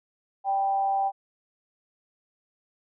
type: tone with amplitude modulation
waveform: sine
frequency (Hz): 784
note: G5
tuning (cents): 0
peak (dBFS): -20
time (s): 0.44-1.12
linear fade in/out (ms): 50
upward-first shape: sine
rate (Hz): 199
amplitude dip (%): 45
effects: none